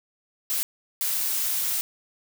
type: noise bursts at uneven times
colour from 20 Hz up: blue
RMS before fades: -26 dBFS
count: 2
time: 0.5-0.63 / 1.01-1.81 s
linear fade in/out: 0 ms
effects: none